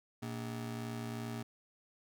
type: ring-modulated tone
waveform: 35% pulse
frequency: 174.61 Hz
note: F3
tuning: in tune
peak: -34 dBFS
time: 0.22-1.43 s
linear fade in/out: 10 ms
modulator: 55.9 Hz
effects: none